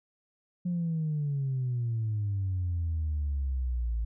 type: exponential sweep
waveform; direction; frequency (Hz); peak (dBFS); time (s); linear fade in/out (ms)
sine; down; 179.5 to 54.9; -26; 0.65-4.05; 10
effects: tanh soft clip ceiling -24 dBFS